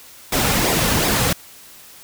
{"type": "noise with flanger", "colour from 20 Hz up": "pink", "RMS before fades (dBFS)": -18, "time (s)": [0.32, 1.33], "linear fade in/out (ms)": 5, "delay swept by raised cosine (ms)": [0.67, 3.17], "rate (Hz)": 2.7, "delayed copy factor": -0.55, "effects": ["white hiss -43 dBFS RMS until 2.03 s"]}